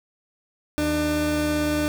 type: tone pair together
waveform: 30% pulse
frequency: 79.3 / 299.4 Hz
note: D#2 / D4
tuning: +33 / +33 cents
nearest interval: octave + major seventh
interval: 2300 cents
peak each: -27 / -19 dBFS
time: 0.78-1.88 s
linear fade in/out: 0 ms
effects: none